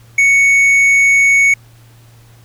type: tone with tanh clipping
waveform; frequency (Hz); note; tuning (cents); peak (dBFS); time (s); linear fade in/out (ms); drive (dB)
sine; 2222; C#7; +4; -8; 0.18-1.54; 5; 6
effects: added 116 Hz sine -41 dBFS peak until 2.44 s + pink hiss -49 dBFS RMS until 2.44 s